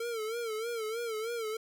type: tone with vibrato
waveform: square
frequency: 452.5 Hz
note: A4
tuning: 48 cents sharp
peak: -34 dBFS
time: 0-1.57 s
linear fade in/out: 5 ms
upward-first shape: sine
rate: 3.2 Hz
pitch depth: 91 cents each way
effects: none